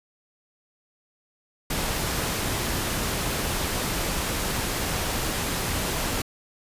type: noise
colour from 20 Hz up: pink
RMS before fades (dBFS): -27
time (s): 1.7-6.22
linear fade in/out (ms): 5
effects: resampled to 32000 Hz